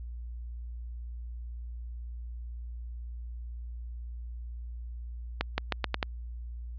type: accelerating click train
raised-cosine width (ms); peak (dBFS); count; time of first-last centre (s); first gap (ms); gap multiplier
0.3; -11; 6; 5.41-6.028; 170; 0.84
effects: added 59 Hz sine -37 dBFS peak until 6.78 s + resampled to 11025 Hz